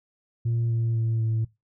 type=tone with pitch steps; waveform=sine; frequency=116.54 / 114.94 / 113.35 / 111.79 Hz; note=A#2 / A#2 / A#2 / A2; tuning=0 / -24 / -48 / +28 cents; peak=-20 dBFS; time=0.45-1.45 s; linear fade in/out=10 ms; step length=250 ms; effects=noise-tail reverb RT60 0.2 s tail -20 dB re dry + tanh soft clip ceiling -20 dBFS